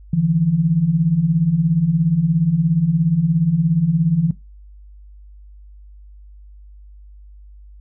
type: beating tone pair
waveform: sine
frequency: 150.3 / 167.3 Hz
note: D3 / E3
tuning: +40 / +26 cents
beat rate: 17 Hz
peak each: -19 / -15 dBFS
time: 0.13-4.31 s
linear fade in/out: 5 ms
effects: noise-tail reverb RT60 0.2 s tail -18 dB re dry + added 50 Hz sine -39 dBFS peak until 7.8 s